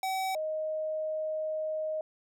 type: tone pair in turn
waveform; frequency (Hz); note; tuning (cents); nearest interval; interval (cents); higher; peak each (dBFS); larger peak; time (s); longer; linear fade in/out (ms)
square / sine; 761 / 624; F#5 / D#5; +48 / +5; minor third; 343; first; -30 / -30; neither; 0.03-0.35 / 0.35-2.01; second; 2
effects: none